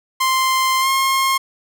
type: tone with pitch glide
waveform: sawtooth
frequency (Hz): 1046.5 to 1070.3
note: C6 to C6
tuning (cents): 0 to +39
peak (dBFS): -11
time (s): 0.2-1.38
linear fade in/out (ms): 10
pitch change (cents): +39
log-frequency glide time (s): 0.8-0.88
effects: none